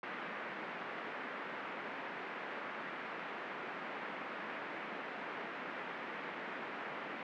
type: band-pass noise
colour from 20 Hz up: white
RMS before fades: -44 dBFS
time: 0.03-7.23 s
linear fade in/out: 2 ms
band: 190 to 2100 Hz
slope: 24 dB/octave
effects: none